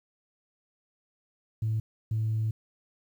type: tone bursts at uneven times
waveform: sine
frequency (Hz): 110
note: A2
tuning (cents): 0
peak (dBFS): -24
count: 2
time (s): 1.62-1.8 / 2.11-2.51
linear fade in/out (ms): 5
effects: tanh soft clip ceiling -22 dBFS + 10-bit